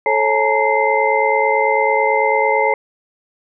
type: tone cluster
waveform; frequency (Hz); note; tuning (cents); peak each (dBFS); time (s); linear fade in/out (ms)
sine; 435.8 / 545 / 856 / 925 / 2079; A4 / C#5 / A5 / A#5 / C7; -17 / -29 / -48 / -14 / -12; -19; 0.06-2.74; 2
effects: none